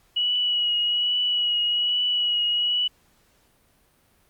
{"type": "tone with vibrato", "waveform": "sine", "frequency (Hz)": 2923, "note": "F#7", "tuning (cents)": -22, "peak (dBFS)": -20, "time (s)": [0.16, 2.88], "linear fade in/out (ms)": 10, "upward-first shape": "triangle", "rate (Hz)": 1.2, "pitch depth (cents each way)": 24, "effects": ["pink hiss -62 dBFS RMS until 4.29 s", "Opus 48 kbps"]}